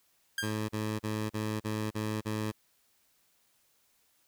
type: tone with exponential decay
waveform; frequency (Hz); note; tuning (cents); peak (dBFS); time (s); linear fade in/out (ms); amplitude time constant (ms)
sawtooth; 1603; G6; +38; -25; 0.38-0.67; 2; 62
type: tone bursts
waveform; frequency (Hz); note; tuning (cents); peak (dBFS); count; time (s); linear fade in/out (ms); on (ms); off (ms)
15% pulse; 107.8; A2; -35; -25; 7; 0.42-2.52; 20; 270; 35
effects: white hiss -70 dBFS RMS until 4.27 s